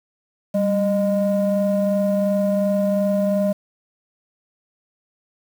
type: ring-modulated tone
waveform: triangle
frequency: 207.7 Hz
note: G#3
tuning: in tune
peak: -11 dBFS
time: 0.54-3.53 s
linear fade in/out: 10 ms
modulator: 404 Hz
effects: tanh soft clip ceiling -8 dBFS + 7-bit